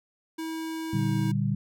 square tone with pitch glide, 322.2 to 318.3 Hz, E4 to D#4, -39 to +39 cents, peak -32 dBFS, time 0.38-1.32 s, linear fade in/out 10 ms, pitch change -22 cents, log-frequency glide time 0.95-1.01 s
sine chord, G minor, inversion first, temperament equal, 116.54 / 146.83 / 196 Hz, Bb2 / D3 / G3, 0 / 0 / 0 cents, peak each -28 dBFS, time 0.93-1.55 s, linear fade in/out 5 ms
effects none

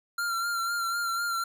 square tone with vibrato, 1381 Hz, F6, 20 cents flat, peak -28 dBFS, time 0.18-1.44 s, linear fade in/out 5 ms, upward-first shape sine, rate 4 Hz, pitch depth 33 cents each way, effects none

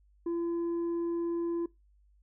sine tone with tanh clipping, 339.6 Hz, F4, 48 cents flat, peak -30 dBFS, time 0.26-1.66 s, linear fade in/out 5 ms, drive 3 dB, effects noise-tail reverb RT60 0.2 s tail -21 dB re dry + added 50 Hz sine -61 dBFS peak until 2.22 s

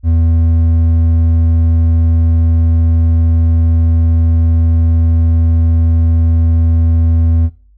sine tone with hard clipping, 82.41 Hz, E2, in tune, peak -9 dBFS, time 0.03-7.5 s, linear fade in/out 50 ms, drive 5 dB, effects noise-tail reverb RT60 0.4 s tail -21 dB re dry + added 50 Hz sine -43 dBFS peak until 7.77 s

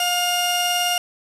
sawtooth tone pair together, 711 / 2825 Hz, F5 / F7, +31 / +19 cents, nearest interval 2 octaves, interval 2388 cents, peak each -18 dBFS, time 0-0.98 s, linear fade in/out 2 ms, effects resampled to 32000 Hz + 8-bit

